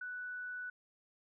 sine tone, 1484 Hz, F#6, 5 cents sharp, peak -40 dBFS, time 0.01-0.7 s, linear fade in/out 5 ms, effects none

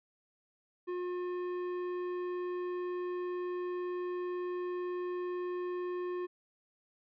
sine tone with tanh clipping, 358.2 Hz, F4, 44 cents sharp, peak -36 dBFS, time 0.87-6.27 s, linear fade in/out 20 ms, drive 12 dB, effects none

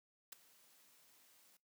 white noise with ADSR envelope, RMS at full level -45 dBFS, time 0.32-1.57 s, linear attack 8 ms, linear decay 6 ms, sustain -23 dB, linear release 4 ms, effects noise-tail reverb RT60 0.2 s tail -20 dB re dry + high-pass 150 Hz 12 dB/octave

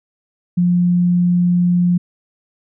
sine tone, 176.6 Hz, F3, 20 cents sharp, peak -11 dBFS, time 0.57-1.98 s, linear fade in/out 10 ms, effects none

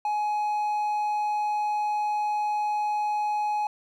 triangle tone, 840 Hz, G#5, 19 cents sharp, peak -22 dBFS, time 0.05-3.67 s, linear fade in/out 2 ms, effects none

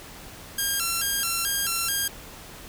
5% pulse tone with vibrato, 1480 Hz, F#6, in tune, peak -13 dBFS, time 0.58-2.08 s, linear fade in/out 5 ms, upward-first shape square, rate 2.3 Hz, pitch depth 150 cents each way, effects pink hiss -43 dBFS RMS until 2.68 s

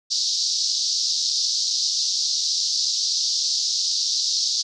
white band-pass noise, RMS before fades -23 dBFS, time 0.1-4.63 s, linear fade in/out 20 ms, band 4100 to 5800 Hz, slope 48 dB/octave, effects none

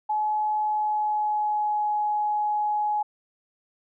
sine tone with pitch glide, 851 to 840.7 Hz, G#5 to G#5, +42 to +21 cents, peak -22 dBFS, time 0.09-3.03 s, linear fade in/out 10 ms, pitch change -21 cents, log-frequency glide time 0.57-1.9 s, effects none

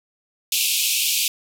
pink band-pass noise, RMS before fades -21 dBFS, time 0.52-1.28 s, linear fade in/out 2 ms, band 2400 to 16000 Hz, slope 96 dB/octave, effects none

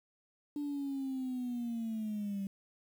sine linear sweep, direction down, 293.7 to 193.8 Hz, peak -33 dBFS, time 0.56-2.47 s, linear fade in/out 2 ms, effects tanh soft clip ceiling -31 dBFS + 10-bit

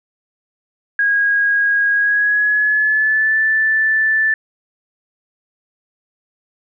sine tone with pitch glide, 1641 to 1758.8 Hz, G#6 to A6, -21 to -1 cents, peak -12 dBFS, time 0.99-4.34 s, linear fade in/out 2 ms, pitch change +120 cents, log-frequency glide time 1.91-3.37 s, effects none

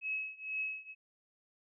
sine tone with tremolo, 2570 Hz, E7, 45 cents flat, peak -32 dBFS, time 0.01-0.95 s, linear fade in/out 50 ms, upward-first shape triangle, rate 2.1 Hz, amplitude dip 95%, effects none

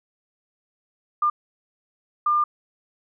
sine tone bursts at uneven times, 1200 Hz, D6, 37 cents sharp, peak -17 dBFS, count 2, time 1.22-1.3 / 2.26-2.44 s, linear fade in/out 5 ms, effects none

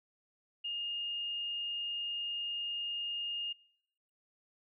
sine tone, 2835 Hz, F7, 25 cents sharp, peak -35 dBFS, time 0.64-3.53 s, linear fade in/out 10 ms, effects noise-tail reverb RT60 0.9 s tail -26 dB re dry

